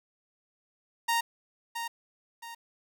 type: tone with echo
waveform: sawtooth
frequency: 929 Hz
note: A#5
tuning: 6 cents flat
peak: -21 dBFS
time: 1.08-1.21 s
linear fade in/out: 10 ms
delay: 670 ms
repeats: 2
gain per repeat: -8 dB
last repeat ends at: 2.55 s
effects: 10-bit